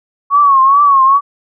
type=tone with vibrato; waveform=sine; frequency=1108.7 Hz; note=C#6; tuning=in tune; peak=-5 dBFS; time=0.3-1.21 s; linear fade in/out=50 ms; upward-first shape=triangle; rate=2.4 Hz; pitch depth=100 cents each way; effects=none